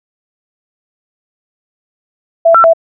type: tone with pitch steps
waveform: sine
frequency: 665 / 1345 / 660 Hz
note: E5 / E6 / E5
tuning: +15 / +34 / +2 cents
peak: -3 dBFS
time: 2.45-2.735 s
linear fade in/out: 10 ms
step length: 95 ms
effects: none